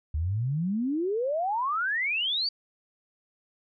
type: exponential sweep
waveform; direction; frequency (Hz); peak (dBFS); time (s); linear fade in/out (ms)
sine; up; 72 to 4699; -25; 0.14-2.49; 5
effects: none